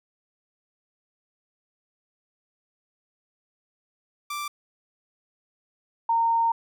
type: tone pair in turn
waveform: sawtooth / sine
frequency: 1174.7 / 919.8 Hz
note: D6 / A#5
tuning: 0 / -23 cents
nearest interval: major third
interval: 423 cents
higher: first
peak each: -26 / -19 dBFS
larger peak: second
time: 4.3-4.48 / 6.09-6.52 s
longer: second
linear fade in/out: 5 ms
effects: none